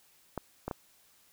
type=clicks; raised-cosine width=1 ms; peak=-20 dBFS; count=3; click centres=0.377 / 0.68 / 0.712 s; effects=white hiss -64 dBFS RMS until 1.32 s